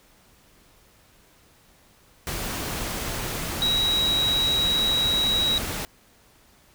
sine tone in noise, 3851 Hz, B7, 44 cents flat, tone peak -20 dBFS, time 3.62-5.58 s, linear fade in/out 0 ms, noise pink, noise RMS -30 dBFS, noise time 2.27-5.85 s, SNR +7 dB, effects pink hiss -57 dBFS RMS until 6.74 s

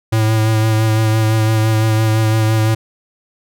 square tone with vibrato, 110 Hz, A2, in tune, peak -12 dBFS, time 0.12-2.75 s, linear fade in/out 10 ms, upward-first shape sine, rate 5.9 Hz, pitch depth 21 cents each way, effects none

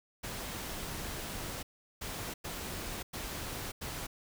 pink noise bursts at uneven times, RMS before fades -40 dBFS, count 5, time 0.23-1.63 / 2.01-2.34 / 2.44-3.03 / 3.13-3.72 / 3.81-4.07 s, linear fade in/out 10 ms, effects none

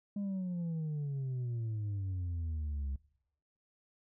sine exponential sweep, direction down, 205.6 to 66.8 Hz, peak -31 dBFS, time 0.16-2.96 s, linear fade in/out 5 ms, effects noise-tail reverb RT60 0.8 s tail -23 dB re dry + tanh soft clip ceiling -33 dBFS

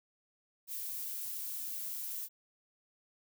violet noise, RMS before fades -40 dBFS, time 0.67-2.29 s, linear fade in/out 50 ms, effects none

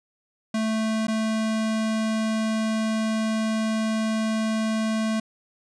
square tone with dropouts, 220 Hz, A3, in tune, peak -23 dBFS, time 0.54-5.2 s, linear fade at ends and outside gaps 5 ms, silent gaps 1.07-1.081 s, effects resampled to 22050 Hz

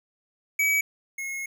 square tone pair in turn, 2279 / 2167 Hz, C#7 / C#7, +47 / -40 cents, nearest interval minor second, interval 87 cents, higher first, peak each -21 / -31 dBFS, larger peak first, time 0.59-0.81 / 1.18-1.46 s, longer second, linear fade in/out 5 ms, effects none

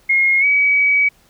sine tone with pitch glide, 2149 to 2273 Hz, C7 to C#7, +46 to +43 cents, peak -11 dBFS, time 0.09-1.09 s, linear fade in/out 10 ms, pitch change +97 cents, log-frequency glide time 0.4-0.45 s, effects pink hiss -54 dBFS RMS until 1.29 s

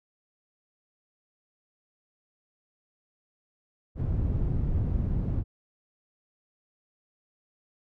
white low-pass noise, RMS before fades -27 dBFS, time 3.95-5.44 s, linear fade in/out 50 ms, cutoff 100 Hz, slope 12 dB/octave, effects none

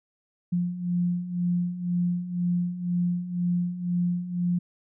sine beating tone pair, 174.8 / 176.8 Hz, F3 / F3, +2 / +22 cents, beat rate 2 Hz, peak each -30 / -25 dBFS, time 0.52-4.59 s, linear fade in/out 10 ms, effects none

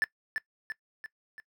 triangle tone with echo, 1754 Hz, A6, 6 cents flat, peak -21 dBFS, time 0.02-0.04 s, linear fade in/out 0 ms, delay 340 ms, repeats 4, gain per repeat -5 dB, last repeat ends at 1.4 s, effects noise-tail reverb RT60 0.1 s tail -20 dB re dry

